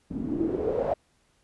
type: noise with low-pass filter sweep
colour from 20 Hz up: white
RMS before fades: -28 dBFS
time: 0.1-0.94 s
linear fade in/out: 10 ms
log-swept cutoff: 220 to 640 Hz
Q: 8.3
effects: pink hiss -67 dBFS RMS until 1.43 s + resampled to 24000 Hz